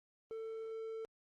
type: tone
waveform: triangle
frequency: 446.2 Hz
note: A4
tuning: 24 cents sharp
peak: -39 dBFS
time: 0.31-1.05 s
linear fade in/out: 0 ms
effects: Opus 32 kbps